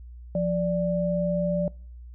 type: tone pair together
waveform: sine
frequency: 174.61 / 587.3 Hz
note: F3 / D5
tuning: 0 / 0 cents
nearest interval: octave + major sixth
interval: 2100 cents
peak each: -25 dBFS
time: 0.35-1.68 s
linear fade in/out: 2 ms
effects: noise-tail reverb RT60 0.5 s tail -25 dB re dry + added 60 Hz sine -40 dBFS peak until 2.14 s